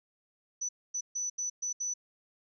sine tone bursts at uneven times, 5970 Hz, F#8, 15 cents sharp, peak -31 dBFS, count 6, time 0.61-0.69 / 0.94-1.01 / 1.15-1.3 / 1.38-1.5 / 1.62-1.73 / 1.8-1.94 s, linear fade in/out 10 ms, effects none

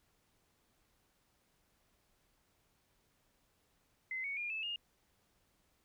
sine tone with pitch steps, 2054 / 2227 / 2415 / 2618 / 2838 Hz, C7 / C#7 / D7 / E7 / F7, -33 / +7 / +48 / -13 / +27 cents, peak -37 dBFS, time 4.11-4.76 s, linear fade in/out 2 ms, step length 130 ms, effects pink hiss -75 dBFS RMS until 5.84 s

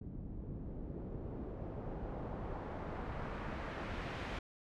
pink noise with low-pass filter sweep, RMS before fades -43 dBFS, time 0.01-4.39 s, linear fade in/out 5 ms, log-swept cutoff 220 to 2700 Hz, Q 0.92, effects none

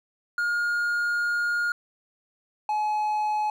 triangle tone pair in turn, 1423 / 848.8 Hz, F6 / G#5, +32 / +38 cents, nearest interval major sixth, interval 894 cents, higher first, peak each -21 dBFS, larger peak neither, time 0.38-1.72 / 2.69-3.5 s, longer first, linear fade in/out 2 ms, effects none

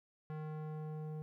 square tone with low-pass filter sweep, 154.4 Hz, D#3, 13 cents flat, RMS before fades -43 dBFS, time 0.3-1.22 s, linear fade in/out 0 ms, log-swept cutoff 1400 to 580 Hz, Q 0.89, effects 13-bit

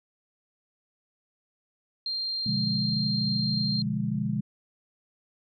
sine tone, 4186 Hz, C8, in tune, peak -28 dBFS, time 2.06-3.82 s, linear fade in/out 2 ms
sine chord, B diminished seventh, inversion none, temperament equal, 123.47 / 146.83 / 174.61 / 207.7 Hz, B2 / D3 / F3 / Ab3, 0 / 0 / 0 / 0 cents, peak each -32 / -32 / -33 / -29 dBFS, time 2.46-4.41 s, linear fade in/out 5 ms
effects none

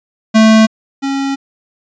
square tone pair in turn, 220 / 273.9 Hz, A3 / C#4, 0 / -21 cents, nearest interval major third, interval 379 cents, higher second, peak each -5 / -15 dBFS, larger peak first, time 0.34-0.67 / 1.02-1.36 s, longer second, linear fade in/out 20 ms, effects resampled to 16000 Hz

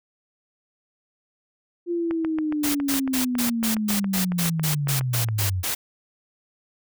sine linear sweep, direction down, 349.2 to 87.31 Hz, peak -22 dBFS, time 1.86-5.64 s, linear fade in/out 50 ms
click train, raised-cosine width 0.5 ms, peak -18 dBFS, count 24, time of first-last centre 2.11-5.287 s, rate 7.24 Hz
white noise bursts, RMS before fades -26 dBFS, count 13, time 2.63-5.75 s, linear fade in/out 10 ms, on 120 ms, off 130 ms
effects none

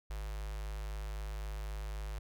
square tone with notch filter, 51.91 Hz, G#1, in tune, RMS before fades -40 dBFS, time 0.1-2.19 s, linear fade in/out 5 ms, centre 230 Hz, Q 0.57, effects none

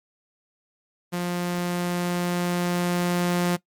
sawtooth tone with level ramp, 176.2 Hz, F3, 16 cents sharp, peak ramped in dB -21 to -16 dBFS, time 1.12-3.57 s, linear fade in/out 20 ms, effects noise-tail reverb RT60 0.1 s tail -19 dB re dry + MP3 96 kbps

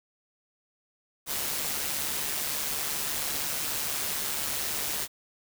white noise with amplitude modulation, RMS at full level -29 dBFS, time 1.26-5.08 s, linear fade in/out 50 ms, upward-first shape sine, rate 146 Hz, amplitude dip 45%, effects none

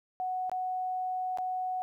sine tone with dropouts, 740 Hz, F#5, in tune, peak -30 dBFS, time 0.2-1.82 s, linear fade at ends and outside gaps 0 ms, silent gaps 0.496-0.516 / 1.374-1.385 s, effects 12-bit

